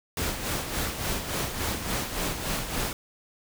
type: noise with tremolo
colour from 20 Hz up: pink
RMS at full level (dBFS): -28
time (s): 0.17-2.93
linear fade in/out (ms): 2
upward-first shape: sine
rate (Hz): 3.5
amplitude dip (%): 55
effects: none